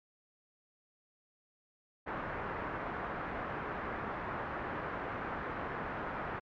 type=low-pass noise; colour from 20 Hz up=white; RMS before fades=-39 dBFS; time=2.06-6.4 s; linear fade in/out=20 ms; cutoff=1600 Hz; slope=24 dB/octave; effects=MP3 96 kbps